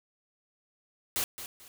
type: noise with echo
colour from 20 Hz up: white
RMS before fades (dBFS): -30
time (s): 1.16-1.24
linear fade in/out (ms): 0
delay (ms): 220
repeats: 2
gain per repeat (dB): -11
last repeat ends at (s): 1.68
effects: none